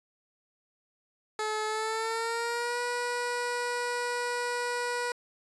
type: tone with pitch glide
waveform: 15% pulse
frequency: 430.5 to 486 Hz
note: A4 to B4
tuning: -38 to -28 cents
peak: -23 dBFS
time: 1.39-5.12 s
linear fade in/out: 2 ms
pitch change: +210 cents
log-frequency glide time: 1.66-2.8 s
effects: resampled to 24000 Hz